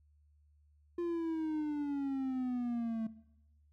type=exponential sweep; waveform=triangle; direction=down; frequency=349.2 to 220.7 Hz; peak=-31 dBFS; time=0.98-3.07 s; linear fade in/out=5 ms; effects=noise-tail reverb RT60 0.9 s tail -19 dB re dry + added 74 Hz sine -64 dBFS peak until 3.72 s